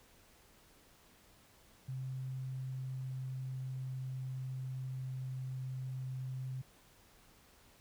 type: tone with pitch glide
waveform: sine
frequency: 130.81 to 129.91 Hz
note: C3 to C3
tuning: 0 to -12 cents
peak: -38 dBFS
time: 1.88-6.62 s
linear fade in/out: 10 ms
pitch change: -12 cents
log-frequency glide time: 2-5.52 s
effects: pink hiss -64 dBFS RMS until 7.8 s